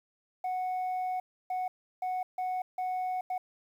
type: tone bursts at uneven times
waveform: sine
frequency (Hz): 738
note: F#5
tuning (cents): -5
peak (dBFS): -27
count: 6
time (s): 0.44-1.2 / 1.5-1.68 / 2.02-2.23 / 2.38-2.62 / 2.78-3.21 / 3.3-3.38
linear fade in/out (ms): 5
effects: tanh soft clip ceiling -29 dBFS + 10-bit